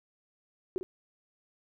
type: tone with echo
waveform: sine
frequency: 370 Hz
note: F#4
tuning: in tune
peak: -27 dBFS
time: 0.76-0.78 s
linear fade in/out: 0 ms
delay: 50 ms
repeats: 1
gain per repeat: -8 dB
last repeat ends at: 0.83 s
effects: none